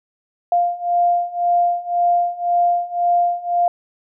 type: beating tone pair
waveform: sine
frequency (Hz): 698.5 / 700.4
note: F5 / F5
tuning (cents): 0 / +5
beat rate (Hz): 1.9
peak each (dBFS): -19 / -17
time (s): 0.52-3.68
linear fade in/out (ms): 2
effects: none